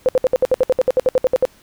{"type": "tone bursts", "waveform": "sine", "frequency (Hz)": 512, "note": "C5", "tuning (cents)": -38, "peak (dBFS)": -10, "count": 16, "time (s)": [0.06, 1.452], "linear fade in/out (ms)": 0, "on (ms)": 27, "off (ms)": 64, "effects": ["pink hiss -51 dBFS RMS until 1.62 s"]}